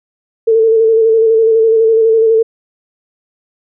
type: tone with vibrato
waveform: sine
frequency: 447.7 Hz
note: A4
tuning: 30 cents sharp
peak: -6 dBFS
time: 0.47-2.43 s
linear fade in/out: 10 ms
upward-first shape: square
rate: 12 Hz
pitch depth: 25 cents each way
effects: none